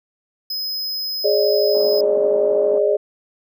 square tone, 5070 Hz, D#8, 32 cents sharp, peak -23 dBFS, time 0.5-2.01 s, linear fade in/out 5 ms
sine chord, Ab suspended fourth, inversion none, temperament equal with one note detuned, 415.3 / 554.4 / 607 Hz, Ab4 / Db5 / Eb5, 0 / 0 / -43 cents, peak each -17 / -21 / -18 dBFS, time 1.24-2.97 s, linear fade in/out 10 ms
pink band-pass noise, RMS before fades -33 dBFS, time 1.74-2.79 s, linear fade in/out 10 ms, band 260 to 790 Hz, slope 24 dB/octave
effects none

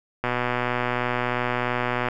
click train, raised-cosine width 0.5 ms, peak -9 dBFS, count 228, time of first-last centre 0.24-2.086 s, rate 123 Hz, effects none

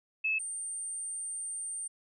sine tone pair in turn, 2600 / 8819 Hz, E7 / C#9, -24 / -10 cents, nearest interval octave + major sixth, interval 2114 cents, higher second, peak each -27 / -35 dBFS, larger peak first, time 0.24-0.39 / 0.39-1.88 s, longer second, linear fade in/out 10 ms, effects none

